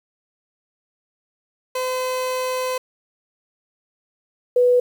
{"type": "tone pair in turn", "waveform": ["30% pulse", "sine"], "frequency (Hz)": [511, 493.3], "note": ["C5", "B4"], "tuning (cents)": [-41, -2], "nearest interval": "minor second", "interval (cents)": 61, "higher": "first", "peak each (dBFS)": [-19, -12], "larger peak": "second", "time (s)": [[1.75, 2.78], [4.56, 4.8]], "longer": "first", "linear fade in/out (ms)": 5, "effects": ["8-bit"]}